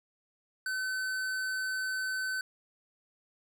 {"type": "tone with hard clipping", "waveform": "sine", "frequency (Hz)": 1522, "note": "F#6", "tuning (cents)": 48, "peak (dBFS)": -33, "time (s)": [0.66, 2.41], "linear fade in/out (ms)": 2, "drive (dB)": 14, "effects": []}